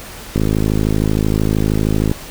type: click train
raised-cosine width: 3 ms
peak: -3 dBFS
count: 94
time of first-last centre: 0.36-2.115 s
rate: 53 Hz
effects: pink hiss -33 dBFS RMS until 2.3 s